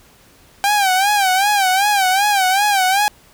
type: tone with vibrato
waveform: sawtooth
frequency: 786 Hz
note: G5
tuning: 4 cents sharp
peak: -9 dBFS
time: 0.64-3.08 s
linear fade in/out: 0 ms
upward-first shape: sine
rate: 2.6 Hz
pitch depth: 110 cents each way
effects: pink hiss -49 dBFS RMS until 3.33 s